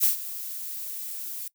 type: noise with ADSR envelope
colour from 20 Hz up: violet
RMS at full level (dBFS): -19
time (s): 0-1.48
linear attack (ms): 40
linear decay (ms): 120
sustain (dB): -16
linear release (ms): 3
effects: noise-tail reverb RT60 0.1 s tail -21 dB re dry